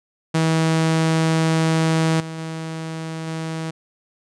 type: tone with level steps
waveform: sawtooth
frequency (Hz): 161.2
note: E3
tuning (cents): -38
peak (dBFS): -12 / -25 / -23 / -21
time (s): 0.34-3.71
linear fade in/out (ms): 10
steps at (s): 2.2 / 2.38 / 3.27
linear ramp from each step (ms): 5
effects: resampled to 22050 Hz